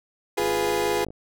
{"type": "chord", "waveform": "30% pulse", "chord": "F diminished", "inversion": "none", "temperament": "equal", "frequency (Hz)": [349.2, 415.3, 493.9], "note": ["F4", "Ab4", "Cb5"], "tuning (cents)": [0, 0, 0], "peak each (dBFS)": [-25, -22, -25], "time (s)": [0.37, 1.05], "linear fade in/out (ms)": 10}
{"type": "click train", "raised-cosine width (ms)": 2, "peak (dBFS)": -26, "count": 38, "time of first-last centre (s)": [0.4, 1.105], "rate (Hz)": 52.5}
{"effects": []}